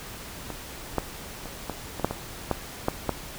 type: clicks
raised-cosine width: 1 ms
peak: -19 / -9 / -25 / -15 / -20 / -7 / -15 / -9 / -8 / -9 dBFS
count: 10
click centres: 0.503 / 0.983 / 1.457 / 1.697 / 1.997 / 2.046 / 2.11 / 2.513 / 2.884 / 3.093 s
effects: pink hiss -40 dBFS RMS until 3.38 s